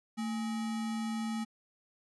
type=tone with sample-and-hold; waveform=sine; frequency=223.3 Hz; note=A3; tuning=26 cents sharp; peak=-32 dBFS; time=0.17-1.45 s; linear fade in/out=20 ms; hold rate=1050 Hz; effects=resampled to 24000 Hz